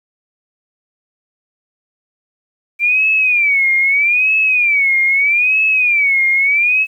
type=tone with vibrato; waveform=sine; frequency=2349 Hz; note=D7; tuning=in tune; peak=-10 dBFS; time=2.79-6.87 s; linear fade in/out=50 ms; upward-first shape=sine; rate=0.79 Hz; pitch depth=170 cents each way; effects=8-bit